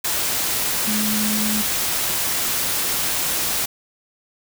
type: tone in noise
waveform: sine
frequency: 212.9 Hz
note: G#3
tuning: 43 cents sharp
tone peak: -22 dBFS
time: 0.87-1.62 s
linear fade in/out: 10 ms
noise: white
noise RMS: -22 dBFS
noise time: 0.04-3.66 s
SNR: -3 dB
effects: none